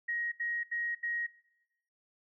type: tone bursts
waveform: sine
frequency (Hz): 1886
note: A#6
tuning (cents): +20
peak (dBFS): -31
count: 4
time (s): 0.08-1.268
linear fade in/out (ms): 10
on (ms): 240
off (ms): 76
effects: noise-tail reverb RT60 0.9 s tail -22 dB re dry